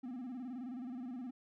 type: tone with vibrato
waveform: triangle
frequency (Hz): 250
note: B3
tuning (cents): +21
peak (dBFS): -39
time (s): 0.03-1.31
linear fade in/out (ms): 10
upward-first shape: square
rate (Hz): 19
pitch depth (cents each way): 91
effects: none